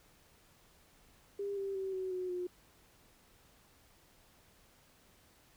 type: tone with pitch steps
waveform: sine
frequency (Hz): 401.3 / 392.4 / 383.6 / 375.1 / 366.7 / 358.6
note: G4 / G4 / G4 / F#4 / F#4 / F4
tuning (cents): +41 / +2 / -37 / +24 / -15 / +46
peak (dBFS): -35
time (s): 1.39-2.47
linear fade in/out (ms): 5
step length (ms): 180
effects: pink hiss -65 dBFS RMS until 5.56 s